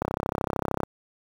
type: click train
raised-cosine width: 1 ms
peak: -11 dBFS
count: 28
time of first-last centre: 0.02-0.833 s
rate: 33.2 Hz
effects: high-pass 60 Hz 12 dB/octave + 7-bit